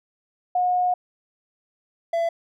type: tone pair in turn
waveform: sine / triangle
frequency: 723 / 671.5 Hz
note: F#5 / E5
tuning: -40 / +32 cents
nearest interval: minor second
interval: 128 cents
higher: first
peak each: -18 dBFS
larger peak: neither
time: 0.55-0.94 / 2.13-2.29 s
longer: first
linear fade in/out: 5 ms
effects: none